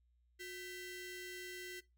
sawtooth ring-modulated tone, 1174.7 Hz, D6, in tune, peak -39 dBFS, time 0.39-1.81 s, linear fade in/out 20 ms, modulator 812 Hz, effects noise-tail reverb RT60 0.2 s tail -18 dB re dry + added 60 Hz sine -70 dBFS peak until 1.97 s

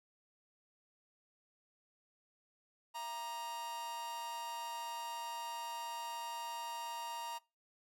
45% pulse tone with amplitude modulation, 937 Hz, A#5, 9 cents sharp, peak -38 dBFS, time 2.94-7.39 s, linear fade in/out 20 ms, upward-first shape sine, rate 264 Hz, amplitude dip 60%, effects noise-tail reverb RT60 0.3 s tail -25 dB re dry + AAC 64 kbps

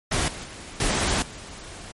pink noise with level steps, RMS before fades -23 / -36 / -40 / -23 / -40 dBFS, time 0.11-1.92 s, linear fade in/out 10 ms, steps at 0.28 / 0.44 / 0.8 / 1.22 s, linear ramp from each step 2 ms, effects MP3 48 kbps

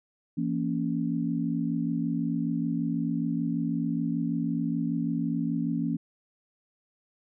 sine chord, A# diminished, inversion second, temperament just, 167.82 / 233.1 / 279.7 Hz, E3 / A#3 / C#4, +31 / 0 / +16 cents, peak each -30 dBFS, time 0.37-5.97 s, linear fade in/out 10 ms, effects none

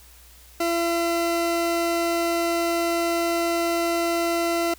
40% pulse tone pair together, 338.8 / 677.6 Hz, E4 / E5, +48 / +48 cents, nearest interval octave, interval 1200 cents, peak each -23 / -25 dBFS, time 0.6-4.74 s, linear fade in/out 5 ms, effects added 60 Hz sine -50 dBFS peak until 4.78 s + white hiss -51 dBFS RMS until 4.78 s

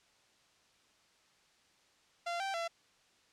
sawtooth tone with pitch steps, 689 / 780 / 675 Hz, F5 / G5 / E5, -24 / -9 / +41 cents, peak -31 dBFS, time 2.26-2.68 s, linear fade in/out 10 ms, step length 140 ms, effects white hiss -68 dBFS RMS until 3.32 s + low-pass 6000 Hz 12 dB/octave

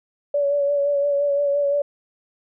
sine tone with vibrato, 570 Hz, C#5, 48 cents sharp, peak -17 dBFS, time 0.34-1.82 s, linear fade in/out 5 ms, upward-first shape sine, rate 5.8 Hz, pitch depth 27 cents each way, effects none

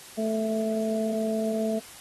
harmonic tone, 220 Hz, A3, in tune, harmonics 1 / 2 / 3, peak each -27 / -31 / -29 dBFS, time 0.17-1.8 s, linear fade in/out 20 ms, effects white hiss -46 dBFS RMS until 2 s + AAC 32 kbps

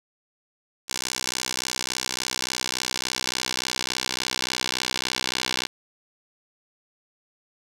10% pulse tone with band-pass filter sweep, 63.5 Hz, B1, 49 cents sharp, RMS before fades -29 dBFS, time 0.88-5.67 s, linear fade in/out 20 ms, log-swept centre 6300 to 4100 Hz, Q 1.3, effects 8-bit

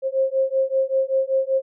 sine beating tone pair, 530 / 535.2 Hz, C5 / C5, +22 / +39 cents, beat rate 5.2 Hz, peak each -21 dBFS, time 0.02-1.62 s, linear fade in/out 50 ms, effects none

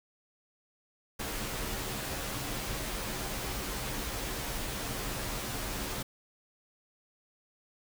pink noise with comb filter, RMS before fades -36 dBFS, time 1.19-6.03 s, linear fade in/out 10 ms, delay 12 ms, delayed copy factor -0.6, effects none

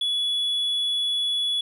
sine tone with vibrato, 3400 Hz, G#7, 40 cents sharp, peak -19 dBFS, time 0.01-1.61 s, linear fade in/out 5 ms, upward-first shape triangle, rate 20 Hz, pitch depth 9 cents each way, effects tanh soft clip ceiling -21 dBFS + 10-bit

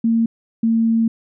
sine tone pair in turn, 228.3 / 226.9 Hz, A#3 / A#3, -36 / -47 cents, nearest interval unison, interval 11 cents, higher first, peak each -13 dBFS, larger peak neither, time 0.04-0.26 / 0.63-1.08 s, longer second, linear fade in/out 5 ms, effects none

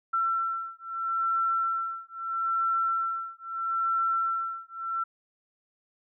sine beating tone pair, 1346 / 1346.77 Hz, E6 / E6, +36 / +37 cents, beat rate 0.77 Hz, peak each -29 dBFS, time 0.13-5.04 s, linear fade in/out 10 ms, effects none

